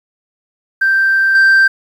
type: tone with level steps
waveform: sine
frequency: 1568 Hz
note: G6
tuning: in tune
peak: -8 / -3 dBFS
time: 0.81-1.68 s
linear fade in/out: 10 ms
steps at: 1.35 s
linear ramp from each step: 2 ms
effects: tanh soft clip ceiling -5 dBFS + 7-bit